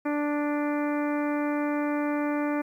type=harmonic tone with a mistuned harmonic; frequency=293.7 Hz; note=D4; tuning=in tune; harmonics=1 / 2 / 3 / 4 / 5 / 6 / 7 / 8; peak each=-26 / -32 / -36 / -38 / -40 / -42 / -43 / -44 dBFS; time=0.05-2.62 s; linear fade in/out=10 ms; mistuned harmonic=8; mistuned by=+17 cents; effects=10-bit